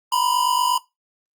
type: tone pair together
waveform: square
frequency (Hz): 959.5 / 1008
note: A#5 / B5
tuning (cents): +50 / +35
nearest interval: minor second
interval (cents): 85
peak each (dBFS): -21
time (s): 0.12-0.78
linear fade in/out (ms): 5
effects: noise-tail reverb RT60 0.2 s tail -18 dB re dry + Opus 48 kbps